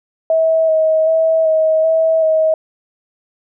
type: tone with vibrato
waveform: sine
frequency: 640 Hz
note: D#5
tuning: 49 cents sharp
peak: -10 dBFS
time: 0.3-2.54 s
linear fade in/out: 2 ms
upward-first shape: square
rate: 1.3 Hz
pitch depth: 16 cents each way
effects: none